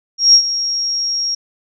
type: tone with ADSR envelope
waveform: sine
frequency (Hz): 5588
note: F8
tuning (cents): 0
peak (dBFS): -3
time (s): 0.18-1.35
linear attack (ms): 160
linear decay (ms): 78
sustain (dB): -13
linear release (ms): 7
effects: none